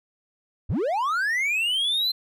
triangle linear sweep, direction up, 47.02 to 4136 Hz, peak -20 dBFS, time 0.69-2.12 s, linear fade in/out 10 ms, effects none

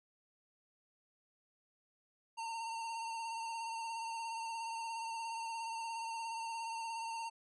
square tone with vibrato, 911 Hz, A#5, 40 cents flat, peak -40 dBFS, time 2.37-7.3 s, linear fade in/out 20 ms, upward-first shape sine, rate 17 Hz, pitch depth 28 cents each way, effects resampled to 24000 Hz

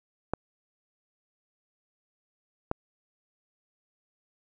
clicks, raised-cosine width 1 ms, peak -13 dBFS, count 2, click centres 0.336 / 2.714 s, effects none

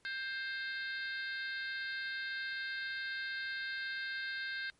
harmonic tone, 527 Hz, C5, 12 cents sharp, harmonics 3 / 4 / 5 / 6 / 7 / 8 / 9, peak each -38 / -47 / -51 / -56 / -48 / -49 / -53 dBFS, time 0.05-4.7 s, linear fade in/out 0 ms, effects pink hiss -71 dBFS RMS until 4.79 s + MP3 48 kbps

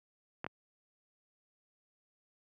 clicks, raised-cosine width 0.5 ms, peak -22 dBFS, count 2, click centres 0.444 / 0.465 s, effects high-pass 100 Hz 12 dB/octave

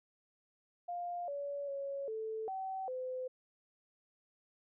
sine tone with pitch steps, 702 / 568 / 555 / 440.3 / 764 / 511 Hz, F5 / C#5 / C#5 / A4 / G5 / C5, +9 / +42 / +2 / +1 / -45 / -41 cents, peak -37 dBFS, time 0.88-3.28 s, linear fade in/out 10 ms, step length 400 ms, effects none

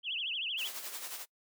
sine tone with vibrato, 2967 Hz, F#7, 4 cents sharp, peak -33 dBFS, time 0.03-0.7 s, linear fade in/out 50 ms, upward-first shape triangle, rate 13 Hz, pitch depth 260 cents each way
white noise with tremolo, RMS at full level -40 dBFS, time 0.57-1.26 s, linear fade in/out 50 ms, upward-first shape sine, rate 11 Hz, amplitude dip 50%
effects noise-tail reverb RT60 0.1 s tail -23 dB re dry + high-pass 400 Hz 12 dB/octave

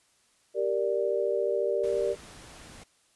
sine chord, G minor, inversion none, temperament equal, 392 / 466.2 / 587.3 Hz, G4 / Bb4 / D5, 0 / 0 / 0 cents, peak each -29 dBFS, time 0.54-2.16 s, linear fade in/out 50 ms
pink noise, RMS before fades -48 dBFS, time 1.83-2.84 s, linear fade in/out 10 ms
effects white hiss -66 dBFS RMS until 3.15 s + resampled to 24000 Hz

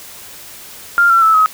sine tone with pitch steps, 1396.9 / 1354 / 1312.4 / 1272.1 Hz, F6 / E6 / E6 / D#6, 0 / +46 / -8 / +38 cents, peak -7 dBFS, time 0.98-1.46 s, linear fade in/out 0 ms, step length 120 ms, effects white hiss -35 dBFS RMS until 1.53 s

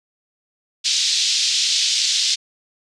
pink band-pass noise, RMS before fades -19 dBFS, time 0.84-2.36 s, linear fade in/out 20 ms, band 3500 to 5900 Hz, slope 24 dB/octave, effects resampled to 22050 Hz

